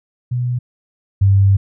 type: tone pair in turn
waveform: sine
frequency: 123.4 / 98.16 Hz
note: B2 / G2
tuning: -1 / +3 cents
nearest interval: major third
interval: 396 cents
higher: first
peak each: -16 / -8 dBFS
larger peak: second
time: 0.31-0.59 / 1.21-1.57 s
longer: second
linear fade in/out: 10 ms
effects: none